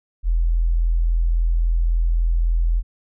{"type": "tone", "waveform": "sine", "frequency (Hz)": 41.83, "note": "E1", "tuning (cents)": 26, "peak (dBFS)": -15, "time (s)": [0.23, 2.83], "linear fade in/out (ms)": 50, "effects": []}